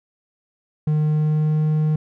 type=tone with pitch glide; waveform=triangle; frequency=152.5 to 154.09 Hz; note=D#3 to D#3; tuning=-34 to -16 cents; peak=-14 dBFS; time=0.87-1.96 s; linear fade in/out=5 ms; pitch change=+18 cents; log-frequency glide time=1.03-1.64 s; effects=none